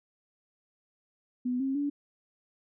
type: tone with pitch steps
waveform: sine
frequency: 248.9 / 268.5 / 286.8 Hz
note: B3 / C4 / D4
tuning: +14 / +45 / -41 cents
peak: -27 dBFS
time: 1.45-1.9 s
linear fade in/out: 10 ms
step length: 150 ms
effects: none